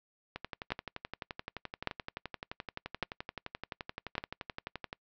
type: two click trains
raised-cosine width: 0.3 ms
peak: -22 / -14 dBFS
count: 54 / 4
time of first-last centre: 0.36-4.929 / 0.72-4.18 s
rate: 11.6 / 0.867 Hz
effects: noise-tail reverb RT60 0.1 s tail -26 dB re dry + low-pass 5000 Hz 12 dB/octave